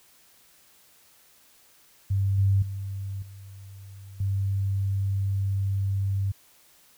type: tone with level steps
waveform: sine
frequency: 98 Hz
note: G2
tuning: in tune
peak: -21 / -18 / -30 / -41 / -23 dBFS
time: 2.1-6.32 s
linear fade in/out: 10 ms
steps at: 2.38 / 2.62 / 3.22 / 4.2 s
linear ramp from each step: 5 ms
effects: white hiss -58 dBFS RMS until 6.97 s